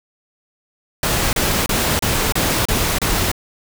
pink noise bursts, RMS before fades -18 dBFS, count 7, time 1.03-3.316 s, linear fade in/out 2 ms, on 300 ms, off 31 ms, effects none

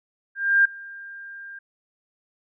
sine tone with ADSR envelope, 1598 Hz, G6, 33 cents sharp, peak -12 dBFS, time 0.35-1.59 s, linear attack 300 ms, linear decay 6 ms, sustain -24 dB, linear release 6 ms, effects none

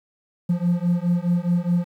triangle beating tone pair, 172.5 / 177.3 Hz, F3 / F3, -21 / +26 cents, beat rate 4.8 Hz, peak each -19 dBFS, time 0.49-1.85 s, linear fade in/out 10 ms, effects tanh soft clip ceiling -9 dBFS + 9-bit

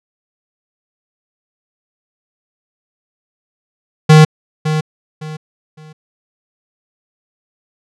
square tone with echo, 155 Hz, D#3, 6 cents flat, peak -3 dBFS, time 4.09-4.25 s, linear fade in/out 10 ms, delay 560 ms, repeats 3, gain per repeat -11 dB, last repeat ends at 5.93 s, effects low-pass 7000 Hz 12 dB/octave

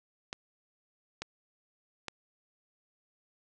clicks, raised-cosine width 0.2 ms, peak -19 dBFS, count 3, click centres 0.329 / 1.22 / 2.083 s, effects resampled to 22050 Hz + 10-bit

